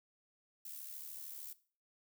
violet noise with amplitude modulation, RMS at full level -45 dBFS, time 0.65-1.53 s, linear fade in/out 5 ms, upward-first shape sine, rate 73.3 Hz, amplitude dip 60%, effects noise-tail reverb RT60 0.4 s tail -17 dB re dry

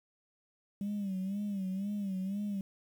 sine tone with vibrato, 196.7 Hz, G3, 6 cents sharp, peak -31 dBFS, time 0.81-2.61 s, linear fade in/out 2 ms, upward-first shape sine, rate 2 Hz, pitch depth 91 cents each way, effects tanh soft clip ceiling -30 dBFS + 10-bit

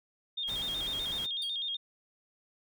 sine tone with vibrato, 3444 Hz, A7, 38 cents flat, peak -32 dBFS, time 0.37-1.77 s, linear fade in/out 10 ms, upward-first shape square, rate 8 Hz, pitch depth 95 cents each way
pink noise, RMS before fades -44 dBFS, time 0.47-1.27 s, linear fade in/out 20 ms
30% pulse tone with exponential decay, 4581 Hz, D8, 44 cents flat, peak -36 dBFS, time 1.42-1.61 s, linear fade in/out 1 ms, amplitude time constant 41 ms
effects none

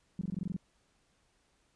sine tone bursts, 183.3 Hz, F#3, 16 cents flat, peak -31 dBFS, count 9, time 0.19-0.565 s, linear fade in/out 2 ms, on 23 ms, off 21 ms, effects pink hiss -72 dBFS RMS until 1.75 s + resampled to 22050 Hz

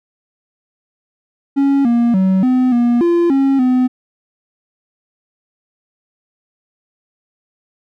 triangle tone with pitch steps, 277.4 / 236.3 / 189.1 / 254.3 / 239.3 / 343.6 / 272.2 / 253.4 Hz, C#4 / A#3 / F#3 / C4 / A#3 / F4 / C#4 / B3, +1 / +24 / +38 / -49 / +46 / -28 / -31 / +45 cents, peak -8 dBFS, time 1.56-3.88 s, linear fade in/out 20 ms, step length 290 ms, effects none

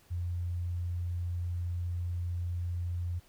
sine tone, 87.5 Hz, F2, 4 cents sharp, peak -31 dBFS, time 0.1-3.2 s, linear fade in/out 20 ms, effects pink hiss -63 dBFS RMS until 3.28 s

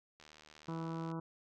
click train, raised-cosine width 0.2 ms, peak -39 dBFS, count 71, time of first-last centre 0.2-1.115 s, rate 76.5 Hz
harmonic tone, 163.9 Hz, E3, 10 cents flat, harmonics 1 / 2 / 3 / 4 / 5 / 6 / 7 / 8 / 9, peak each -40 / -43 / -50 / -54 / -54 / -49 / -55 / -55 / -61 dBFS, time 0.68-1.2 s, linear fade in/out 5 ms
effects none

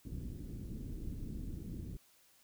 pink low-pass noise, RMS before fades -43 dBFS, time 0.05-1.97 s, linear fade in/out 5 ms, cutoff 300 Hz, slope 24 dB/octave, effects white hiss -67 dBFS RMS until 2.43 s

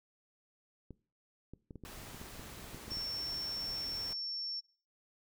clicks, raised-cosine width 3 ms, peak -34 dBFS, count 12, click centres 0.907 / 1.536 / 1.708 / 1.757 / 1.837 / 2.146 / 2.215 / 2.395 / 2.746 / 2.881 / 2.918 / 2.971 s
pink noise, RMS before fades -49 dBFS, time 1.85-4.13 s, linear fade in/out 0 ms
sine tone, 5440 Hz, F8, 46 cents flat, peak -36 dBFS, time 2.9-4.61 s, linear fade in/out 20 ms
effects noise-tail reverb RT60 0.4 s tail -20 dB re dry

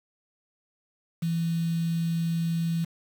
sine tone with quantisation, 166.4 Hz, E3, 17 cents sharp, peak -24 dBFS, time 1.22-2.85 s, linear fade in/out 10 ms, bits 7, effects none

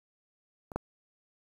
clicks, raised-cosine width 1 ms, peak -28 / -16 dBFS, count 2, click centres 0.718 / 0.76 s, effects 8-bit

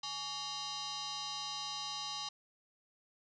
sine tone with frequency modulation, 150 Hz, D3, 37 cents sharp, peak -38 dBFS, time 0.03-2.29 s, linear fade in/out 5 ms, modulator 988 Hz, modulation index 5.4, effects none

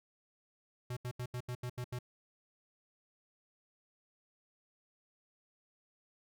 square tone bursts, 123.7 Hz, B2, 3 cents sharp, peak -38 dBFS, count 8, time 0.9-1.989 s, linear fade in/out 5 ms, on 67 ms, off 79 ms, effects none

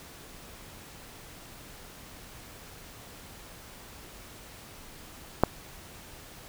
click, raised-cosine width 1 ms, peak -4 dBFS, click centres 5.436 s, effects pink hiss -48 dBFS RMS until 6.48 s

